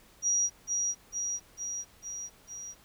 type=tone with echo; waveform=sine; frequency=5750 Hz; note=F8; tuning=50 cents sharp; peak=-24 dBFS; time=0.22-0.5 s; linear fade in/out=50 ms; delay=450 ms; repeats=5; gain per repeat=-3 dB; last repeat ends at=2.75 s; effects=pink hiss -59 dBFS RMS until 2.84 s